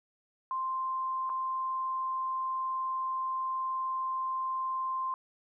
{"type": "tone with dropouts", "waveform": "sine", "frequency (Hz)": 1046.5, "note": "C6", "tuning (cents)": 0, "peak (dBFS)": -30, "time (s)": [0.51, 5.14], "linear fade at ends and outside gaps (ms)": 1, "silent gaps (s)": [1.294, 1.299], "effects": []}